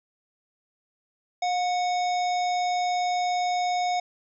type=harmonic tone with a mistuned harmonic; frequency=740 Hz; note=F#5; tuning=in tune; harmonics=1 / 3 / 5 / 7 / 9; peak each=-23 / -35 / -38 / -40 / -43 dBFS; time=1.42-4 s; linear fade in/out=5 ms; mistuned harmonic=1; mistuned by=-54 cents; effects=none